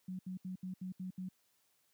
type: tone bursts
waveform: sine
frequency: 185 Hz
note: F#3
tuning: in tune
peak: -39 dBFS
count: 7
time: 0.08-1.288 s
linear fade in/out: 5 ms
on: 110 ms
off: 73 ms
effects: white hiss -75 dBFS RMS until 1.93 s + high-pass 80 Hz 12 dB/octave